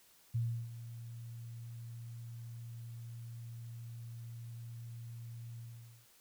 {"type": "tone with ADSR envelope", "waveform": "sine", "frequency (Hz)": 116.54, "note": "A#2", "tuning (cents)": 0, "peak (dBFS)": -30, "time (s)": [0.34, 6.07], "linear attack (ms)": 14, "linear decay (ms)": 330, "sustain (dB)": -14, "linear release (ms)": 490, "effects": ["white hiss -65 dBFS RMS until 6.2 s"]}